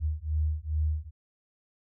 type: beating tone pair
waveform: sine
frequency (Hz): 75.9 / 78.3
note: D#2 / D#2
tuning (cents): -42 / +11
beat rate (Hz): 2.4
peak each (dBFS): -29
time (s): 0-1.11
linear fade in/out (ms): 50
effects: none